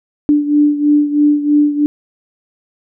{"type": "beating tone pair", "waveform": "sine", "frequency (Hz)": [293.7, 296.8], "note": ["D4", "D4"], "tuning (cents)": [0, 18], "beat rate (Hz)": 3.1, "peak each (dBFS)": [-10, -15], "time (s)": [0.29, 1.86], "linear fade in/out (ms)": 0, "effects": []}